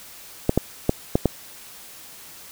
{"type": "clicks", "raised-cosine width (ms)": 2, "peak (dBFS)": -3, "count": 5, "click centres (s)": [0.494, 0.576, 0.894, 1.155, 1.257], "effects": ["white hiss -43 dBFS RMS until 2.51 s"]}